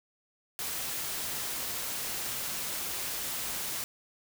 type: noise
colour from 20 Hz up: white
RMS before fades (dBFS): -35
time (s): 0.59-3.84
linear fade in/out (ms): 0
effects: none